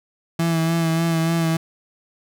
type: tone with vibrato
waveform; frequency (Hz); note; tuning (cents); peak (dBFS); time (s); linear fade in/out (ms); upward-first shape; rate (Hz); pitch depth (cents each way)
35% pulse; 164.8; E3; 0; -16; 0.39-1.57; 5; sine; 3.4; 27
effects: none